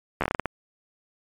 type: slowing click train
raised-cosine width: 0.5 ms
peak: -9 dBFS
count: 9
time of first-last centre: 0.21-0.457 s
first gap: 12 ms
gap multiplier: 1.26
effects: MP3 96 kbps